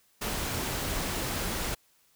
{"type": "noise", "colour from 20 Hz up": "pink", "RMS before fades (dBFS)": -32, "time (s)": [0.21, 1.75], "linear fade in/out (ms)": 10, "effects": ["white hiss -66 dBFS RMS until 2.15 s"]}